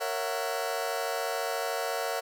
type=chord; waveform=sawtooth; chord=F# dominant seventh; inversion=first; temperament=just; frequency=462.5 / 555 / 666 / 740 Hz; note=A#4 / C#5 / E5 / F#5; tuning=-14 / +2 / +18 / 0 cents; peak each=-31 dBFS; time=0-2.21 s; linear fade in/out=20 ms; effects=none